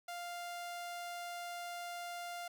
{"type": "tone", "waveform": "sawtooth", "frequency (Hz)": 698.5, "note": "F5", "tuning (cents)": 0, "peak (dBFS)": -38, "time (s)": [0.08, 2.48], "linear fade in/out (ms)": 5, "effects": []}